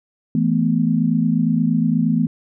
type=chord; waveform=sine; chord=E suspended fourth; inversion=none; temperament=equal with one note detuned; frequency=164.81 / 218.4 / 246.9 Hz; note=E3 / A3 / B3; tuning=0 / -13 / 0 cents; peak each=-19 dBFS; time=0.35-2.27 s; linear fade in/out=2 ms; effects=none